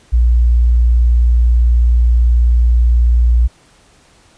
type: tone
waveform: sine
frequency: 59.2 Hz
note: A#1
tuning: 27 cents sharp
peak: -7 dBFS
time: 0.12-3.48 s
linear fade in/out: 20 ms
effects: pink hiss -49 dBFS RMS until 4.37 s + resampled to 22050 Hz